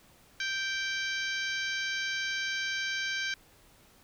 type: harmonic tone with a mistuned harmonic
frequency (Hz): 784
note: G5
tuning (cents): 0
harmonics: 2 / 3 / 4 / 5 / 6 / 7 / 8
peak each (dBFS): -33 / -37 / -39 / -41 / -43 / -44 / -45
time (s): 0.4-3.34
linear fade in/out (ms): 2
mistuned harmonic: 3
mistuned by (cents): -19
effects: pink hiss -60 dBFS RMS until 4.03 s